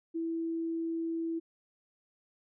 sine tone, 329.6 Hz, E4, in tune, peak -31 dBFS, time 0.14-1.4 s, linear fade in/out 20 ms, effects none

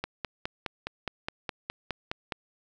click train, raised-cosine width 0.3 ms, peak -15 dBFS, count 12, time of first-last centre 0.04-2.322 s, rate 4.82 Hz, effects none

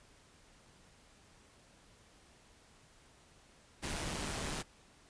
pink noise with amplitude modulation, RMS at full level -37 dBFS, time 3.82-4.63 s, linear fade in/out 20 ms, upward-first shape sine, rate 149 Hz, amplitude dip 45%, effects pink hiss -63 dBFS RMS until 5.09 s + resampled to 22050 Hz

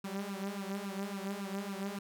sawtooth tone with flanger, 197.6 Hz, G3, 14 cents sharp, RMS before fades -39 dBFS, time 0.04-1.99 s, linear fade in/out 5 ms, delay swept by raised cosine 0.73 to 5.23 ms, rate 3.6 Hz, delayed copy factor +0.85, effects none

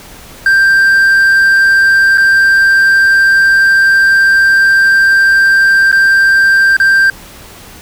triangle tone with dropouts, 1578 Hz, G6, 11 cents sharp, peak -3 dBFS, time 0.46-7.1 s, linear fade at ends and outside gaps 2 ms, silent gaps 2.175-2.18 / 5.916-5.926 / 6.767-6.8 s, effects pink hiss -34 dBFS RMS until 7.81 s

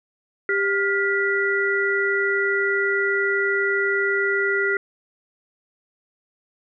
sine tone cluster, 396.8 / 1416 / 1964 Hz, G4 / F6 / B6, +21 / +23 / -10 cents, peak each -23 dBFS, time 0.49-4.77 s, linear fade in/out 2 ms, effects none

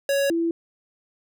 square / sine tone pair in turn, 557 / 334 Hz, C#5 / E4, +8 / +23 cents, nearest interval major sixth, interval 885 cents, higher first, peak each -20 dBFS, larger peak neither, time 0.09-0.3 / 0.3-0.51 s, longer neither, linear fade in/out 2 ms, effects none

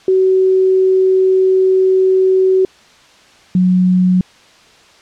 sine tone pair in turn, 376.8 / 182.93 Hz, F#4 / F#3, +32 / -19 cents, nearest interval octave + minor second, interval 1251 cents, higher first, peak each -8 dBFS, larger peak neither, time 0.08-2.65 / 3.55-4.21 s, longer first, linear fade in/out 2 ms, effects white hiss -45 dBFS RMS until 5.01 s + low-pass 5000 Hz 12 dB/octave

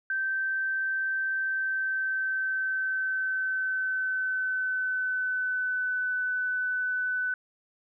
sine tone with pitch glide, 1554 to 1501.9 Hz, G6 to F#6, -16 to +25 cents, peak -26 dBFS, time 0.1-7.34 s, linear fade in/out 2 ms, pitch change -59 cents, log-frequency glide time 1.38-6.08 s, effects none

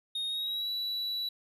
triangle tone with pitch glide, 3714 to 3935 Hz, A#7 to B7, -7 to -7 cents, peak -30 dBFS, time 0.15-1.29 s, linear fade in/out 5 ms, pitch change +100 cents, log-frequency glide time 0.27-0.7 s, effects none

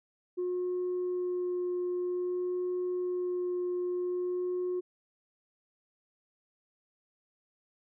sine tone with vibrato, 359.6 Hz, F#4, 49 cents flat, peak -28 dBFS, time 0.37-4.81 s, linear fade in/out 20 ms, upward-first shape sine, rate 0.52 Hz, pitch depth 9 cents each way, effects tanh soft clip ceiling -27 dBFS

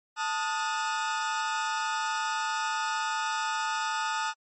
40% pulse chord, D# diminished, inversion second, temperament equal with one note detuned, 880 / 1244.5 / 1447 Hz, A5 / D#6 / F#6, 0 / 0 / -39 cents, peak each -30 / -32 / -33 dBFS, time 0.16-4.34 s, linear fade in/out 50 ms, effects MP3 32 kbps

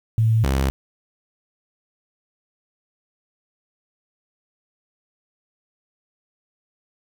sine / sawtooth tone pair in turn, 111.9 / 67.19 Hz, A2 / C2, +30 / +47 cents, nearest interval major sixth, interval 883 cents, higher first, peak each -14 dBFS, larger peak neither, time 0.18-0.44 / 0.44-0.7 s, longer neither, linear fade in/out 0 ms, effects 8-bit

